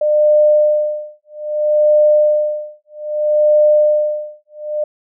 sine tone with tremolo, 602 Hz, D5, 43 cents sharp, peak -7 dBFS, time 0.01-4.84 s, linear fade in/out 5 ms, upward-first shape sine, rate 0.62 Hz, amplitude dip 100%, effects none

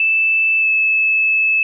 sine tone with pitch glide, 2637 to 2608 Hz, E7 to E7, 0 to -19 cents, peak -12 dBFS, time 0-1.63 s, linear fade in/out 2 ms, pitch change -19 cents, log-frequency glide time 0.59-0.68 s, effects none

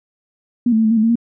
sine tone with pitch steps, 240.9 / 220 / 223.2 / 217.7 / 229.8 / 215.9 / 227.3 / 234.2 Hz, B3 / A3 / A3 / A3 / A#3 / A3 / A#3 / A#3, -43 / 0 / +25 / -18 / -25 / -33 / -43 / +8 cents, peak -11 dBFS, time 0.66-1.156 s, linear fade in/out 5 ms, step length 62 ms, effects none

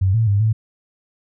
sine tone with pitch steps, 95 / 112.9 / 100.9 / 110.1 Hz, F#2 / A2 / G#2 / A2, +46 / +45 / -49 / +2 cents, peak -13 dBFS, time 0.01-0.53 s, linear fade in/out 10 ms, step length 130 ms, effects none

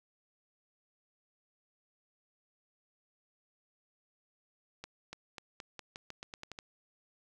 accelerating click train, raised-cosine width 0.2 ms, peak -26 dBFS, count 12, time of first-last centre 4.84-6.589 s, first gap 290 ms, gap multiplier 0.87, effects none

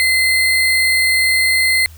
sine tone with sample-and-hold, 2059 Hz, C7, 28 cents flat, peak -11 dBFS, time 0-1.86 s, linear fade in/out 0 ms, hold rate 6300 Hz, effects added 80 Hz sine -36 dBFS peak until 1.97 s + white hiss -47 dBFS RMS until 1.97 s

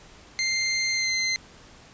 20% pulse tone with pitch glide, 2093 to 2070 Hz, C7 to C7, 0 to -19 cents, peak -18 dBFS, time 0.39-1.36 s, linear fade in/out 0 ms, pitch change -19 cents, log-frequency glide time 0.93-1.1 s, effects pink hiss -50 dBFS RMS until 1.93 s + resampled to 16000 Hz

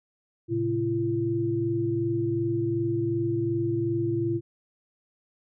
sine tone cluster, 112.3 / 135 / 339.3 Hz, A2 / C#3 / F4, +36 / -45 / -50 cents, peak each -30 / -33 / -25 dBFS, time 0.48-4.41 s, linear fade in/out 50 ms, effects none

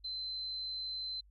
sine tone, 4073 Hz, C8, 47 cents flat, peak -37 dBFS, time 0.04-1.21 s, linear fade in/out 10 ms, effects added 50 Hz sine -59 dBFS peak until 1.3 s + AAC 64 kbps

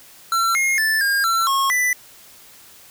square tone with pitch steps, 1352 / 2143 / 1758 / 1616 / 1348 / 1089 / 1988 Hz, E6 / C7 / A6 / G#6 / E6 / C#6 / B6, +43 / +41 / -2 / -48 / +38 / -31 / +11 cents, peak -17 dBFS, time 0.32-1.93 s, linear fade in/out 2 ms, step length 230 ms, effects white hiss -46 dBFS RMS until 2.9 s

